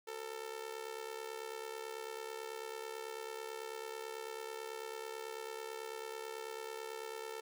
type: tone with amplitude modulation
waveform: sawtooth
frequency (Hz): 446.2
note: A4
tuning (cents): +24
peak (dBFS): -35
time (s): 0.07-7.41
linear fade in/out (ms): 10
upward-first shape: sine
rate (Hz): 69.1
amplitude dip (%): 80
effects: none